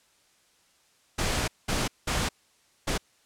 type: noise bursts at uneven times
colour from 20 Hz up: pink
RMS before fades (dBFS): -27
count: 4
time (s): 1.18-1.48 / 1.68-1.88 / 2.07-2.29 / 2.87-2.98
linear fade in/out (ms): 10
effects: white hiss -64 dBFS RMS until 3.25 s + low-pass 9000 Hz 12 dB/octave